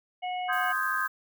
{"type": "harmonic tone", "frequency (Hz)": 729, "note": "F#5", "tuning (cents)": -26, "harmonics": [1, 3, 4], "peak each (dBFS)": [-30, -40, -42], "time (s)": [0.22, 0.73], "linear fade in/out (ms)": 20}
{"type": "chord", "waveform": "sine", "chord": "Ab major seventh", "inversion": "first", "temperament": "equal", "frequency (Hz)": [1046.5, 1244.5, 1568, 1661.2], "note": ["C6", "Eb6", "G6", "Ab6"], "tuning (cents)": [0, 0, 0, 0], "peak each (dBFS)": [-34, -31, -29, -34], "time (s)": [0.48, 1.08], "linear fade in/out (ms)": 20}
{"type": "noise", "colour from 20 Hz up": "violet", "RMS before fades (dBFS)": -44, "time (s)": [0.52, 1.08], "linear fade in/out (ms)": 10}
{"effects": []}